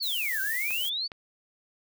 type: exponential two-way sweep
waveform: sine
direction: down then up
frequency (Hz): 4624 to 1522 to 4624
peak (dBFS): -28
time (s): 0-1.08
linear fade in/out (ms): 20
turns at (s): 0.41
type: noise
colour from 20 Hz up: violet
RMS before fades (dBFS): -34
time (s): 0.02-0.9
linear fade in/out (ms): 20
type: clicks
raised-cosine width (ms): 0.3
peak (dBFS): -24 / -32 / -25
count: 3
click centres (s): 0.707 / 0.852 / 1.118
effects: none

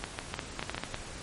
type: clicks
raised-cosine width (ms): 0.3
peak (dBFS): -16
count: 11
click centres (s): 0.04 / 0.189 / 0.341 / 0.392 / 0.594 / 0.627 / 0.696 / 0.746 / 0.78 / 0.836 / 0.944
effects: pink hiss -43 dBFS RMS until 1.22 s + MP3 48 kbps

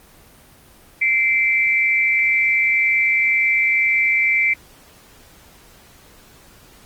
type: tone pair together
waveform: sine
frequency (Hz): 2084 / 2326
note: C7 / D7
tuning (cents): -7 / -17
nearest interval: major second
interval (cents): 190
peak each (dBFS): -17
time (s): 1.01-4.54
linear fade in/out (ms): 10
effects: pink hiss -48 dBFS RMS until 6.85 s + Opus 24 kbps

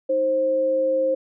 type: tone pair together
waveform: sine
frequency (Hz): 315 / 528.9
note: D#4 / C5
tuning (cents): +21 / +19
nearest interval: major sixth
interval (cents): 898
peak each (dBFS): -30 / -18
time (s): 0.09-1.15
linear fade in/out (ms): 10
effects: none

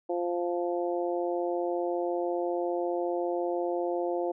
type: harmonic tone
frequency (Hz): 174.61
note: F3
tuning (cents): 0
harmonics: 2 / 3 / 4 / 5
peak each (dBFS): -30 / -32 / -34 / -41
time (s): 0.09-4.32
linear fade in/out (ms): 10
effects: none

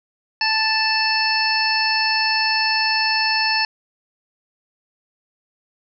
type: harmonic tone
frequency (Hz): 880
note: A5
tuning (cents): 0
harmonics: 1 / 2 / 3 / 5 / 6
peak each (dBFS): -23 / -23 / -23 / -23 / -23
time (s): 0.41-3.65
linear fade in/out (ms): 2
effects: none

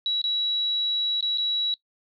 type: tone with dropouts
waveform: sine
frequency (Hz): 3900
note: B7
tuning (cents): -23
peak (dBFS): -22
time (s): 0.06-1.74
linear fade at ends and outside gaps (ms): 1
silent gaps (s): 0.216-0.24 / 1.208-1.226 / 1.375-1.382
effects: noise-tail reverb RT60 0.1 s tail -19 dB re dry

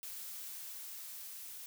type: noise with level ramp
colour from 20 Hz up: blue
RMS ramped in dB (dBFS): -45 to -48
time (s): 0.03-1.66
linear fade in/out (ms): 0
effects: none

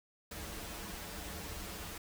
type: noise with comb filter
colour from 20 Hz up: pink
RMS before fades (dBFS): -44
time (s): 0.31-1.98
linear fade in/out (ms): 5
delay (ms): 7.8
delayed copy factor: -0.95
effects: none

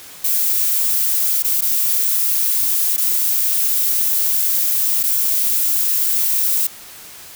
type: noise with dropouts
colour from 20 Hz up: violet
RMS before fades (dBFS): -17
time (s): 0.24-6.67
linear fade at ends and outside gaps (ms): 5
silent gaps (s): 1.425-1.444 / 1.61-1.62 / 2.965-2.978 / 5.031-5.036
effects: white hiss -38 dBFS RMS until 7.35 s

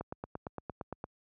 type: click train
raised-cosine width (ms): 1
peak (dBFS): -24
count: 10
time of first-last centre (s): 0.01-1.041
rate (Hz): 8.73
effects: high-pass 60 Hz 12 dB/octave

